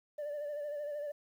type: tone with vibrato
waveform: sine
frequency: 587.3 Hz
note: D5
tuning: in tune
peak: -34 dBFS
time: 0.18-1.12 s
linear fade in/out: 10 ms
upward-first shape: sine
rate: 13 Hz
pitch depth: 42 cents each way
effects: tanh soft clip ceiling -35 dBFS + 11-bit